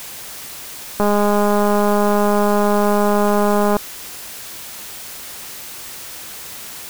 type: click train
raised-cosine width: 1 ms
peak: -4 dBFS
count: 571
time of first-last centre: 1-3.767 s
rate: 206 Hz
effects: white hiss -33 dBFS RMS until 6.89 s